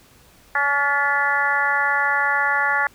harmonic tone with a mistuned harmonic, 283 Hz, C#4, 36 cents sharp, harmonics 2 / 3 / 4 / 5 / 6 / 7, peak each -33 / -24 / -26 / -23 / -21 / -26 dBFS, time 0.55-2.87 s, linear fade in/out 2 ms, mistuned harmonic 6, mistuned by +35 cents, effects pink hiss -52 dBFS RMS until 2.94 s

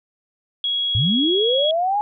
sine tone, 3322 Hz, G#7, in tune, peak -19 dBFS, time 0.64-1.71 s, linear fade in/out 2 ms
sine linear sweep, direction up, 92.5 to 849 Hz, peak -17 dBFS, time 0.95-2.01 s, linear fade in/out 0 ms
effects none

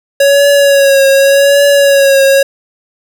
square tone with vibrato, 556 Hz, C#5, 5 cents sharp, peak -5 dBFS, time 0.2-2.43 s, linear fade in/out 5 ms, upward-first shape triangle, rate 0.86 Hz, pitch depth 41 cents each way, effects none

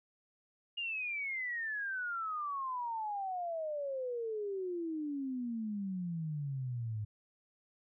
sine exponential sweep, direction down, 2855 to 103.83 Hz, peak -35 dBFS, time 0.77-7.05 s, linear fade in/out 10 ms, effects none

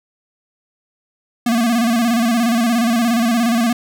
square tone with vibrato, 233.1 Hz, A#3, in tune, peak -14 dBFS, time 1.46-3.73 s, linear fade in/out 5 ms, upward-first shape square, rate 17 Hz, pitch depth 63 cents each way, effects none

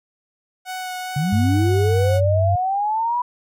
sawtooth tone with vibrato, 739 Hz, F#5, 2 cents flat, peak -23 dBFS, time 0.65-2.21 s, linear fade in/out 50 ms, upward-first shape sine, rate 2.4 Hz, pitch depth 11 cents each way
sine linear sweep, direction up, 135.1 to 987.8 Hz, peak -18 dBFS, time 1.16-3.22 s, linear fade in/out 5 ms
sine tone with pitch glide, 98 to 95.76 Hz, G2 to G2, 0 to -40 cents, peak -16 dBFS, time 1.32-2.56 s, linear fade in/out 10 ms, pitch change -40 cents, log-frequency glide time 1.76-2.1 s
effects none

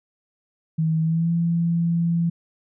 sine tone with pitch glide, 160 to 168.73 Hz, D#3 to E3, +49 to +41 cents, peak -18 dBFS, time 0.78-2.3 s, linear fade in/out 10 ms, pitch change +92 cents, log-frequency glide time 1.02-1.31 s, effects none

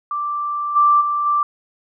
sine tone with level steps, 1174.7 Hz, D6, in tune, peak -20 / -10 / -17 / -14 dBFS, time 0.11-1.43 s, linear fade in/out 2 ms, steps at 0.75 / 1 / 1.25 s, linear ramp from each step 20 ms, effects none

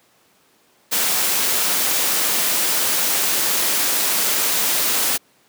white noise, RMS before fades -19 dBFS, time 0.91-5.18 s, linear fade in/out 20 ms, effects pink hiss -57 dBFS RMS until 5.48 s + high-pass 200 Hz 12 dB/octave

